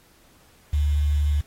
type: tone with quantisation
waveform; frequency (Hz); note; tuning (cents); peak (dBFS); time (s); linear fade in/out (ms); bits
sine; 73.42; D2; 0; -18; 0.73-1.41; 5; 7
effects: pink hiss -57 dBFS RMS until 1.46 s + AAC 48 kbps